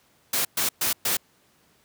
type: noise bursts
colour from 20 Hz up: white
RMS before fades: -24 dBFS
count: 4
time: 0.33-1.17 s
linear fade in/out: 5 ms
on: 120 ms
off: 120 ms
effects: pink hiss -62 dBFS RMS until 1.84 s + high-pass 100 Hz 12 dB/octave